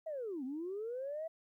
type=linear two-way sweep; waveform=sine; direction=down then up; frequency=659.3 to 247.8 to 659.3 Hz; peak=-37 dBFS; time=0.06-1.28 s; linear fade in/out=10 ms; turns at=0.44 s; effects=tanh soft clip ceiling -33 dBFS + 13-bit